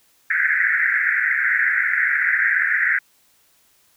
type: band-pass noise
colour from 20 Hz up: pink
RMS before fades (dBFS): -19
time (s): 0.3-2.99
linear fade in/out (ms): 5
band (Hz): 1500 to 2100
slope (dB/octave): 96
effects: white hiss -59 dBFS RMS until 3.96 s